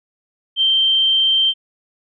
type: tone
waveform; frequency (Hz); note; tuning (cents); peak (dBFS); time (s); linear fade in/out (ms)
sine; 3136; G7; 0; -12; 0.56-1.54; 50
effects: none